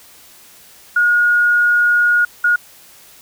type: tone bursts at uneven times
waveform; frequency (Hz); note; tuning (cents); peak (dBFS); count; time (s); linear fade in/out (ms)
sine; 1439; F#6; -49; -10; 2; 0.96-2.25 / 2.44-2.56; 5
effects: white hiss -44 dBFS RMS until 3.21 s